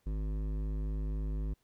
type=tone with hard clipping; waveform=sine; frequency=51.91 Hz; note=G#1; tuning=in tune; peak=-34 dBFS; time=0.06-1.54 s; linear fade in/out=10 ms; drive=13 dB; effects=pink hiss -75 dBFS RMS until 1.63 s